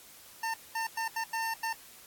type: tone bursts at uneven times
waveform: 25% pulse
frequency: 903 Hz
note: A5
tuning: 45 cents sharp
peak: -27 dBFS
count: 6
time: 0.43-0.54 / 0.75-0.87 / 0.97-1.08 / 1.16-1.24 / 1.33-1.54 / 1.63-1.73 s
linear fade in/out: 5 ms
effects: white hiss -53 dBFS RMS until 2.06 s + AAC 64 kbps